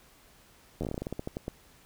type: slowing click train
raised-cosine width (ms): 2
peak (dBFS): -20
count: 16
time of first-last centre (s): 0.81-1.481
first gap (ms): 11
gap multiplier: 1.18
effects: pink hiss -59 dBFS RMS until 1.85 s